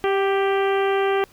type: harmonic tone with a mistuned harmonic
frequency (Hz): 393.1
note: G4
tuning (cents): +5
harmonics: 1 / 2 / 3 / 4 / 5 / 6 / 7 / 8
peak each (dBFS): -19 / -25 / -29 / -31 / -33 / -35 / -36 / -37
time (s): 0.04-1.24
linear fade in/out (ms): 0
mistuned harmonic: 2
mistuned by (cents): -22
effects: pink hiss -53 dBFS RMS until 1.32 s